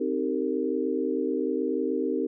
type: chord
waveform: sine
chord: C minor seventh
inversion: none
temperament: equal with one note detuned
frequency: 261.6 / 311.1 / 392 / 458.7 Hz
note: C4 / Eb4 / G4 / Bb4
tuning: 0 / 0 / 0 / -28 cents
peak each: -30 dBFS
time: 0-2.27 s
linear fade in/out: 10 ms
effects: none